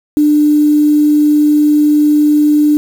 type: tone with quantisation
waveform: sine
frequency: 298.1 Hz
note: D4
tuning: 26 cents sharp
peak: -6 dBFS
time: 0.17-2.77 s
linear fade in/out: 0 ms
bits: 5
effects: none